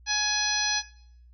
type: harmonic tone with a mistuned harmonic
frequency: 840 Hz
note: G#5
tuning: 19 cents sharp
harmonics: 1 / 2 / 3 / 4 / 5 / 6 / 7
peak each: -34 / -29 / -32 / -35 / -29 / -32 / -30 dBFS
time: 0.06-0.83 s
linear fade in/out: 50 ms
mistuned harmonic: 5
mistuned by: -22 cents
effects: noise-tail reverb RT60 0.6 s tail -17 dB re dry + added 60 Hz sine -50 dBFS peak until 1.33 s